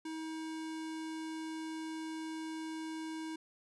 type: tone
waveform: square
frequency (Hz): 318.4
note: D#4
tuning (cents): +40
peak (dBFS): -40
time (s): 0.05-3.36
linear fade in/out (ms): 5
effects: resampled to 24000 Hz